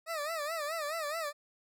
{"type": "tone with vibrato", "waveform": "20% pulse", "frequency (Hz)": 622.3, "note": "D#5", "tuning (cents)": 0, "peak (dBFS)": -29, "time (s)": [0.06, 1.33], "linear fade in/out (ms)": 50, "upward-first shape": "sine", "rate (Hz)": 4.7, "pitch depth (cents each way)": 130, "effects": []}